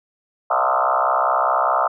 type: tone with frequency modulation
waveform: sine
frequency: 971 Hz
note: B5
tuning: 30 cents flat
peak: -15 dBFS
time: 0.5-1.88 s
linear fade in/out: 10 ms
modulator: 64.9 Hz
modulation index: 5.7
effects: none